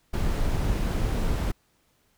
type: noise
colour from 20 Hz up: brown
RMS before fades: -25 dBFS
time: 0.13-1.52 s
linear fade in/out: 10 ms
effects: pink hiss -67 dBFS RMS until 2.17 s